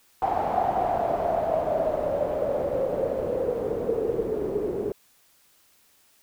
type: noise with low-pass filter sweep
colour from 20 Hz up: white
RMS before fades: -26 dBFS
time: 0.22-4.92 s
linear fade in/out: 2 ms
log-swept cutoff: 790 to 400 Hz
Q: 8.8
effects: white hiss -61 dBFS RMS until 6.22 s